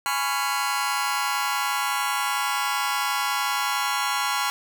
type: chord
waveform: sawtooth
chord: C# dominant seventh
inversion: second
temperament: just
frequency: 831.5 / 997.9 / 1108.7 / 1385.9 Hz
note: G#5 / B5 / C#6 / E#6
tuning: +2 / +18 / 0 / -14 cents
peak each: -25 dBFS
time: 0.06-4.5 s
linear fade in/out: 0 ms
effects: none